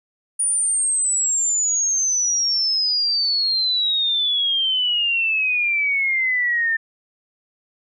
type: exponential sweep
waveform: sine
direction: down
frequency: 9590 to 1792 Hz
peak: -17 dBFS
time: 0.39-6.77 s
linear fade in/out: 10 ms
effects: none